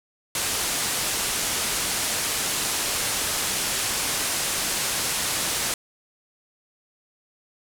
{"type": "low-pass noise", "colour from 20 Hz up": "white", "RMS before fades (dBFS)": -26, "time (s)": [0.35, 5.74], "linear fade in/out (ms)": 2, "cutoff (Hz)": 11000, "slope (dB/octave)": 24, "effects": []}